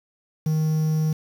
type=tone with quantisation; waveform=triangle; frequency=156.1 Hz; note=D#3; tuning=6 cents sharp; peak=-17 dBFS; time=0.46-1.13 s; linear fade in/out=5 ms; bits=7; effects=none